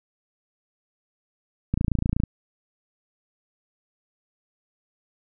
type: click train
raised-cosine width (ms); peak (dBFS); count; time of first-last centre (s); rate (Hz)
5; -10; 15; 1.74-2.236; 28.2
effects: none